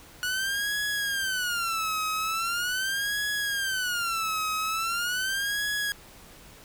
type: tone with vibrato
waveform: sawtooth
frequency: 1460 Hz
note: F#6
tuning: 24 cents flat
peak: -23 dBFS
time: 0.23-5.92 s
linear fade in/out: 0 ms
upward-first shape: sine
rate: 0.41 Hz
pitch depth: 240 cents each way
effects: pink hiss -50 dBFS RMS until 6.64 s